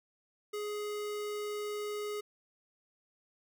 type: tone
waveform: square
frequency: 417.4 Hz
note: G#4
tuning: 9 cents sharp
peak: -36 dBFS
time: 0.53-2.21 s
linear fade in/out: 10 ms
effects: none